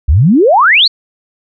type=exponential sweep; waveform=sine; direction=up; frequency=61.74 to 4599 Hz; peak=-4 dBFS; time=0.08-0.88 s; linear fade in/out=10 ms; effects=none